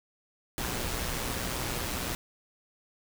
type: noise with amplitude modulation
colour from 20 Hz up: pink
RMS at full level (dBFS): -31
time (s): 0.58-2.15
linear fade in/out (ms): 0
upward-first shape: sine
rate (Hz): 121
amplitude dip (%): 45
effects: none